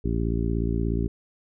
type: harmonic tone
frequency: 56.8 Hz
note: A#1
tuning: 44 cents flat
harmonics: 1 / 2 / 3 / 4 / 5 / 6 / 7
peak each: -26 / -29 / -31 / -32 / -33 / -34 / -34 dBFS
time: 0.04-1.08 s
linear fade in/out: 10 ms
effects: none